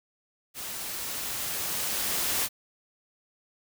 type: noise with level ramp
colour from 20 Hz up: white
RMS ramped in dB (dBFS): -37 to -27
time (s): 0.54-2.49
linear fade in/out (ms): 50
effects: none